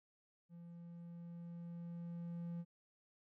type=tone with level ramp; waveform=triangle; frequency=170.9 Hz; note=F3; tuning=37 cents flat; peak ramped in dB=-50 to -39 dBFS; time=0.49-2.65 s; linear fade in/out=50 ms; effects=none